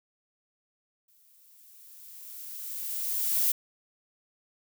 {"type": "noise with exponential growth", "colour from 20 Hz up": "violet", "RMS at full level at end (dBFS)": -24, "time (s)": [1.08, 3.52], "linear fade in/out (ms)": 5, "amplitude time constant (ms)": 530, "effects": []}